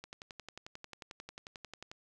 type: click train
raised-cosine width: 0.2 ms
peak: -28 dBFS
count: 22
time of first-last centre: 0.04-1.915 s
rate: 11.2 Hz
effects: none